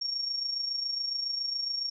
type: tone with amplitude modulation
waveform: sine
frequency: 5530 Hz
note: F8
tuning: 18 cents flat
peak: -27 dBFS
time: 0.01-1.9 s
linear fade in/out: 10 ms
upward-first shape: sine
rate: 27.2 Hz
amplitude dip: 55%
effects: none